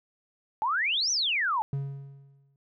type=exponential two-way sweep; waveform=sine; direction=up then down; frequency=831 to 6180 to 831 Hz; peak=-24 dBFS; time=0.62-1.62 s; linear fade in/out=0 ms; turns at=1.11 s
type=tone with exponential decay; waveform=triangle; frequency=138.59 Hz; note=C#3; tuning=in tune; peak=-24 dBFS; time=1.73-2.56 s; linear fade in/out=2 ms; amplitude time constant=180 ms
effects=none